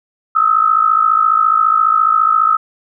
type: tone pair together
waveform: sine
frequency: 1260.4 / 1315 Hz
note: D#6 / E6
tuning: +22 / -5 cents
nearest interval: minor second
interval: 73 cents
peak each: -12 dBFS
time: 0.35-2.57 s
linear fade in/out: 10 ms
effects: none